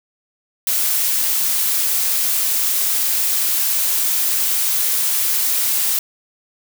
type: noise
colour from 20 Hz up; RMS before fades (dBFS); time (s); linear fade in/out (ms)
blue; -18; 0.67-5.99; 2
effects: none